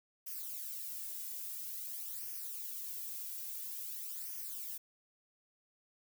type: noise with flanger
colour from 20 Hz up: violet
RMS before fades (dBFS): -43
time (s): 0.26-4.78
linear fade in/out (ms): 10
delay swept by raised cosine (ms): 0.25 to 2.25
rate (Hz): 0.49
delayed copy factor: -0.65
effects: none